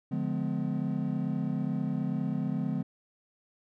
triangle chord, D diminished seventh, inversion none, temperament just, 146.83 / 176.2 / 211.4 / 253.7 Hz, D3 / F3 / Ab3 / Cb4, 0 / +16 / +31 / +47 cents, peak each -32 dBFS, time 0.11-2.83 s, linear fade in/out 10 ms, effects none

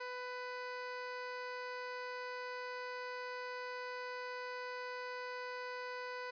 15% pulse tone, 498.2 Hz, B4, 15 cents sharp, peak -35 dBFS, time 0-6.31 s, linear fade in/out 10 ms, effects resampled to 11025 Hz + 12-bit

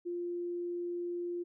sine tone, 349.2 Hz, F4, in tune, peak -34 dBFS, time 0.05-1.44 s, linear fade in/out 20 ms, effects none

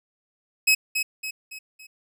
sawtooth tone with echo, 2558 Hz, D#7, 47 cents sharp, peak -12 dBFS, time 0.67-0.75 s, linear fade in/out 10 ms, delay 280 ms, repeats 4, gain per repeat -7 dB, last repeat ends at 1.87 s, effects none

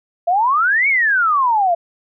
sine exponential two-way sweep, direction up then down, 663 to 2280 to 663 Hz, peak -12 dBFS, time 0.27-1.75 s, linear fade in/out 10 ms, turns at 0.88 s, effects none

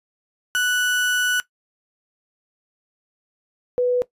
35% pulse / sine tone pair in turn, 1481 / 494.2 Hz, F#6 / B4, +1 / +1 cents, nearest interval octave + perfect fifth, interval 1900 cents, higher first, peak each -16 dBFS, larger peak neither, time 0.55-1.4 / 3.78-4.02 s, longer first, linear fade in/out 0 ms, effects noise-tail reverb RT60 0.1 s tail -17 dB re dry + resampled to 32000 Hz

